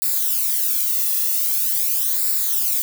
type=noise with flanger; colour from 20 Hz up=violet; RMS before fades=-20 dBFS; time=0.02-2.82 s; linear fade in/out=0 ms; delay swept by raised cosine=0.32 to 1.32 ms; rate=0.44 Hz; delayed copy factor=-0.85; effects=none